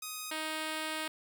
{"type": "tone pair in turn", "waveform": "5% pulse", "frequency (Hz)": [1252, 313], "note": ["D#6", "D#4"], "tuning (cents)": [10, 10], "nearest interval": "2 octaves", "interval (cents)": 2400, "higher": "first", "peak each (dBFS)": [-27, -23], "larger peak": "second", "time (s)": [[0.02, 0.31], [0.31, 1.08]], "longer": "second", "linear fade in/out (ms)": 5, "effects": []}